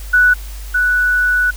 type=tone pair in turn; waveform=sine; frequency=1480 / 1480 Hz; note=F#6 / F#6; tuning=0 / 0 cents; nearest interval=unison; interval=0 cents; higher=neither; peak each=-7 / -11 dBFS; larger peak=first; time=0.13-0.34 / 0.74-1.51 s; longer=second; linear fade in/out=10 ms; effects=added 50 Hz sine -26 dBFS peak until 1.56 s + white hiss -38 dBFS RMS until 1.56 s